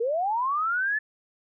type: linear sweep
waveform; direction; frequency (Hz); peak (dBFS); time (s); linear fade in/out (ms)
sine; up; 438 to 1760; -23; 0-0.99; 10
effects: none